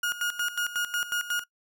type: tone with tremolo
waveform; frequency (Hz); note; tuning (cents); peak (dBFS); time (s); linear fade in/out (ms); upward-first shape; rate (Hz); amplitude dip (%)
35% pulse; 1434; F6; +45; -23; 0.03-1.44; 5; square; 5.5; 75
effects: noise-tail reverb RT60 0.1 s tail -22 dB re dry